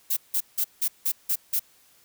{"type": "noise bursts", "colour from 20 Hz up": "violet", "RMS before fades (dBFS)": -24, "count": 7, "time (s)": [0.1, 1.596], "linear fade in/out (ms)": 10, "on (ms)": 68, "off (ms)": 170, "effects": ["white hiss -59 dBFS RMS until 2.04 s"]}